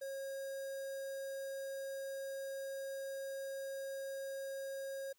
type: tone with notch filter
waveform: square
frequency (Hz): 543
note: C#5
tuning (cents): -36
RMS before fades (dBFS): -43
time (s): 0.01-5.13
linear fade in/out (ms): 10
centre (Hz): 2800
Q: 0.79
effects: white hiss -75 dBFS RMS until 5.18 s